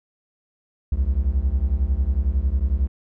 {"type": "beating tone pair", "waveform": "triangle", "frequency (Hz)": [60.8, 71.8], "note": ["B1", "D2"], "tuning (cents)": [-26, -39], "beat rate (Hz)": 11, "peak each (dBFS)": -19, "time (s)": [0.92, 2.88], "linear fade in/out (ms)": 5, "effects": []}